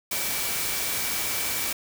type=tone in noise; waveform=sine; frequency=2304 Hz; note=D7; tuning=34 cents flat; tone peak=-37 dBFS; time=0.11-1.73 s; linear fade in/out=5 ms; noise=white; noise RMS=-28 dBFS; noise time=0.11-1.73 s; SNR=-12 dB; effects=none